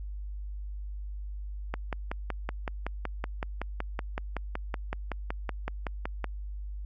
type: click train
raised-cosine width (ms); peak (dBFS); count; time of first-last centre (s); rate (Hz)
0.5; -17; 25; 1.74-6.243; 5.33
effects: added 50 Hz sine -35 dBFS peak until 6.85 s